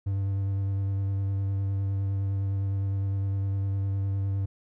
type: tone with vibrato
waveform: triangle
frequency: 98 Hz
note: G2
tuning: in tune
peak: -23 dBFS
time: 0.06-4.46 s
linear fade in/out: 10 ms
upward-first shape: sine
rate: 9.8 Hz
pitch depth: 15 cents each way
effects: none